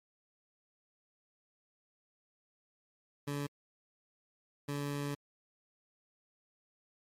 20% pulse tone bursts at uneven times, 143.4 Hz, D3, 41 cents flat, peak -30 dBFS, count 2, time 3.27-3.47 / 4.68-5.15 s, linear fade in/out 10 ms, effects MP3 64 kbps

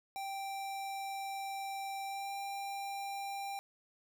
square tone with pitch glide, 784 to 792.7 Hz, G5 to G5, 0 to +19 cents, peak -39 dBFS, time 0.16-3.59 s, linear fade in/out 0 ms, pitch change +19 cents, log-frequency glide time 2.06-2.32 s, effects none

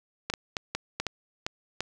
clicks, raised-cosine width 0.2 ms, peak -12 dBFS, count 8, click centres 0.3 / 0.338 / 0.568 / 0.75 / 1 / 1.067 / 1.465 / 1.806 s, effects none

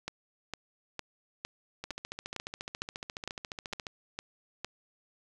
two click trains, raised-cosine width 0.2 ms, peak -21 / -18 dBFS, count 30 / 11, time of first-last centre 1.84-3.868 / 0.08-4.646 s, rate 14.3 / 2.19 Hz, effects none

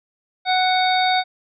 harmonic tone with a mistuned harmonic, 741 Hz, F#5, 2 cents sharp, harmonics 1 / 2 / 3 / 5 / 6, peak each -17 / -26 / -25 / -24 / -29 dBFS, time 0.45-1.24 s, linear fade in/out 50 ms, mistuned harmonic 6, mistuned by +16 cents, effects none

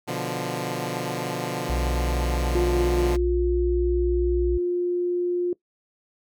10% pulse chord, B diminished, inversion none, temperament equal, 123.47 / 146.83 / 174.61 Hz, B2 / D3 / F3, 0 / 0 / 0 cents, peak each -23 dBFS, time 0.07-3.17 s, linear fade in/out 20 ms
sine tone with pitch glide, 61.7 to 60.99 Hz, B1 to B1, -1 to -21 cents, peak -23 dBFS, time 1.69-4.58 s, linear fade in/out 10 ms, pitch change -20 cents, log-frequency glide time 1.99-2.32 s
sine tone, 353.9 Hz, F4, 23 cents sharp, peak -21 dBFS, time 2.55-5.53 s, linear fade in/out 2 ms
effects noise-tail reverb RT60 0.1 s tail -21 dB re dry

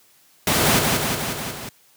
pink noise with echo, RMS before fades -18 dBFS, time 0.47-0.79 s, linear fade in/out 2 ms, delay 180 ms, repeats 5, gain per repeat -3 dB, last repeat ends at 1.69 s, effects white hiss -56 dBFS RMS until 1.96 s + high-pass 80 Hz 12 dB/octave

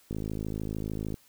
click train, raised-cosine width 3 ms, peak -21 dBFS, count 56, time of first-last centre 0.11-1.142 s, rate 53.3 Hz, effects white hiss -61 dBFS RMS until 1.28 s

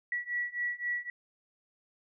sine beating tone pair, 1937 / 1940.8 Hz, B6 / B6, -34 / -31 cents, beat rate 3.8 Hz, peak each -35 / -34 dBFS, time 0.12-1.1 s, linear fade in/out 2 ms, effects none

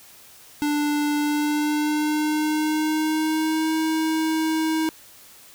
square tone with pitch glide, 294.6 to 317.6 Hz, D4 to D#4, +6 to +36 cents, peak -21 dBFS, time 0.62-4.89 s, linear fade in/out 0 ms, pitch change +130 cents, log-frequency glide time 1.18-3.75 s, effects white hiss -48 dBFS RMS until 5.54 s

